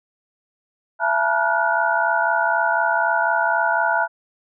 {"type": "tone cluster", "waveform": "sine", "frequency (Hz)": [672, 867, 953, 1426, 1490], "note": ["E5", "A5", "A#5", "F6", "F#6"], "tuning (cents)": [33, -26, 38, 36, 12], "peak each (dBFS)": -23, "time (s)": [0.99, 4.08], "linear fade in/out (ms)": 50, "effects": []}